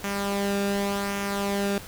sawtooth tone with flanger, 200 Hz, G3, 35 cents sharp, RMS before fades -27 dBFS, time 0.04-1.78 s, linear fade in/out 0 ms, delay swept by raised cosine 0.23 to 0.97 ms, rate 0.88 Hz, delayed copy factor -0.5, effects pink hiss -42 dBFS RMS until 1.87 s

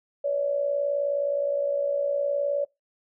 sine tone with amplitude modulation, 570 Hz, C#5, 48 cents sharp, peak -20 dBFS, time 0.24-2.65 s, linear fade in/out 10 ms, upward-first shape sine, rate 59.4 Hz, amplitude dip 60%, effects noise-tail reverb RT60 0.2 s tail -24 dB re dry

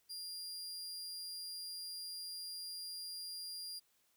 sawtooth tone with amplitude modulation, 4800 Hz, D8, 37 cents sharp, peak -39 dBFS, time 0.09-3.8 s, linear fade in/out 20 ms, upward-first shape sine, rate 174 Hz, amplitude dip 35%, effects white hiss -75 dBFS RMS until 4.16 s

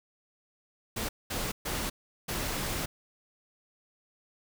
pink noise bursts at uneven times, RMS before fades -33 dBFS, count 4, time 0.96-1.09 / 1.3-1.52 / 1.65-1.9 / 2.28-2.86 s, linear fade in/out 10 ms, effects none

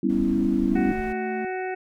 sine chord, C# half-diminished seventh, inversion second, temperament equal, 196 / 246.9 / 277.2 / 329.6 Hz, G3 / B3 / C#4 / E4, 0 / 0 / 0 / 0 cents, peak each -25 dBFS, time 0.03-0.92 s, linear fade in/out 5 ms
brown noise, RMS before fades -36 dBFS, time 0.09-1.13 s, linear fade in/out 10 ms
triangle tone, 220 Hz, A3, in tune, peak -28 dBFS, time 0.71-1.45 s, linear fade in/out 2 ms
harmonic tone, 372.2 Hz, F#4, 10 cents sharp, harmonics 1 / 2 / 4 / 5 / 6 / 7, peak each -29 / -31 / -38 / -38 / -42 / -43 dBFS, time 0.75-1.75 s, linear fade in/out 10 ms
effects none

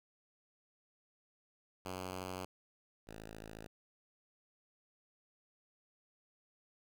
5% pulse tone pair in turn, 92.5 / 54.12 Hz, F#2 / A1, 0 / -28 cents, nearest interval major sixth, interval 928 cents, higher first, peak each -30 / -37 dBFS, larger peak first, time 1.85-2.45 / 3.07-3.67 s, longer neither, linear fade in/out 5 ms, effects none

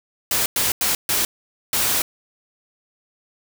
white noise bursts at uneven times, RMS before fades -20 dBFS, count 5, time 0.31-0.46 / 0.56-0.72 / 0.81-0.95 / 1.09-1.25 / 1.73-2.02 s, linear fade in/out 2 ms, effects none

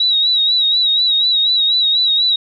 sine tone with vibrato, 3851 Hz, B7, 44 cents flat, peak -11 dBFS, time 0-2.36 s, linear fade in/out 5 ms, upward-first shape sine, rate 4.1 Hz, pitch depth 59 cents each way, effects none

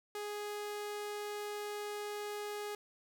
sawtooth tone, 415.3 Hz, G#4, in tune, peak -35 dBFS, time 0.15-2.75 s, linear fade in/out 2 ms, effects none

